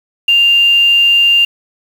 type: tone with quantisation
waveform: sine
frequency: 2794 Hz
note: F7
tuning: in tune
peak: -6 dBFS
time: 0.28-1.45 s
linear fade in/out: 5 ms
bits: 5
effects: none